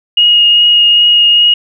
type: tone with vibrato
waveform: sine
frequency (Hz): 2869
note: F7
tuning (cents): +46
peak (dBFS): -4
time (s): 0.17-1.54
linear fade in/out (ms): 5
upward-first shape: triangle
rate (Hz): 2.5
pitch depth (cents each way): 11
effects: none